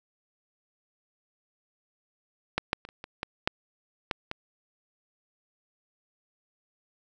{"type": "clicks", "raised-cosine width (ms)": 0.3, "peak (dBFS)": [-9, -8, -25, -30, -23, -15, -7, -11, -17], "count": 9, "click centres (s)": [2.58, 2.731, 2.851, 2.889, 3.041, 3.231, 3.475, 4.112, 4.314], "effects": []}